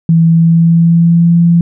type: tone with pitch glide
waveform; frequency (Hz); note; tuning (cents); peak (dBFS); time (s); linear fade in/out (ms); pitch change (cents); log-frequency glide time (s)
sine; 164.81 to 170.13; E3 to F3; 0 to -45; -4; 0.09-1.61; 2; +55; 0.27-1.37
effects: none